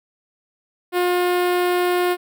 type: tone with notch filter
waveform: sawtooth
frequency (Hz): 356.9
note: F4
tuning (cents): +38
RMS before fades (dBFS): -19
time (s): 0.92-2.17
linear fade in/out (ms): 50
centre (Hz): 6400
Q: 0.83
effects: none